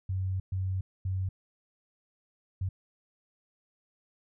sine tone bursts at uneven times, 94.2 Hz, F#2, 32 cents sharp, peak -28 dBFS, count 4, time 0.09-0.4 / 0.52-0.81 / 1.05-1.29 / 2.61-2.69 s, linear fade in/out 5 ms, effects none

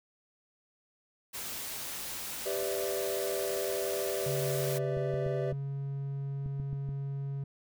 white noise, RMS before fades -39 dBFS, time 1.33-4.79 s, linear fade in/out 20 ms
triangle chord, E minor seventh, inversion first, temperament equal with one note detuned, 392 / 501.1 / 587.3 / 659.3 Hz, G4 / B4 / D5 / E5, 0 / +25 / 0 / 0 cents, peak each -33 / -35 / -35 / -38 dBFS, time 2.45-5.53 s, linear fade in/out 20 ms
triangle tone, 138.59 Hz, C#3, in tune, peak -31 dBFS, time 4.26-7.44 s, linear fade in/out 5 ms
clicks, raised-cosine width 5 ms, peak -29 dBFS, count 8, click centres 4.971 / 5.14 / 5.264 / 5.526 / 6.461 / 6.599 / 6.73 / 6.89 s
effects none

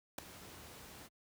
pink noise with ADSR envelope, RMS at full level -35 dBFS, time 0.18-1.09 s, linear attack 6 ms, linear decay 3 ms, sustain -18 dB, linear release 37 ms, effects high-pass 60 Hz 12 dB/octave

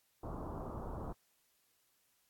pink low-pass noise, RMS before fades -43 dBFS, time 0.23-1.13 s, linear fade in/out 5 ms, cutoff 1200 Hz, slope 48 dB/octave, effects white hiss -75 dBFS RMS until 2.29 s + AAC 64 kbps

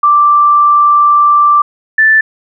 sine tone pair in turn, 1174.7 / 1760.1 Hz, D6 / A6, 0 / 0 cents, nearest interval perfect fifth, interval 700 cents, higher second, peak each -4 dBFS, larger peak neither, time 0.03-1.62 / 1.98-2.21 s, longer first, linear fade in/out 5 ms, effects none

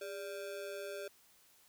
square ring-modulated tone, 493.9 Hz, B4, in tune, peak -39 dBFS, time 0.01-1.08 s, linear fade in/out 5 ms, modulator 89.3 Hz, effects white hiss -66 dBFS RMS until 1.68 s

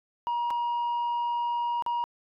sine tone with dropouts, 952 Hz, A#5, 36 cents sharp, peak -23 dBFS, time 0.27-2.04 s, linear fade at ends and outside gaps 0 ms, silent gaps 0.504-0.508 / 1.823-1.863 s, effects tanh soft clip ceiling -25 dBFS

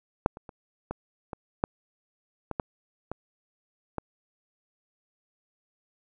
clicks, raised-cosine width 1 ms, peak -6 / -27 / -28 / -18 / -21 / -9 / -18 / -13 / -19 / -16 dBFS, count 10, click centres 0.261 / 0.371 / 0.492 / 0.91 / 1.332 / 1.639 / 2.513 / 2.598 / 3.116 / 3.983 s, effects none

